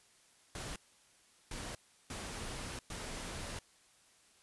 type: noise bursts at uneven times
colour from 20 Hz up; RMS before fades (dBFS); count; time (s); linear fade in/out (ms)
pink; -43; 4; 0.55-0.76 / 1.51-1.75 / 2.1-2.79 / 2.9-3.59; 2
effects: white hiss -66 dBFS RMS until 4.42 s + resampled to 24000 Hz